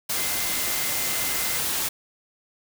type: tone in noise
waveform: sine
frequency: 2072 Hz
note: C7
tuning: 17 cents flat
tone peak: -36 dBFS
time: 0.16-1.58 s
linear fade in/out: 10 ms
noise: white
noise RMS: -26 dBFS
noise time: 0.09-1.89 s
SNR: -13 dB
effects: none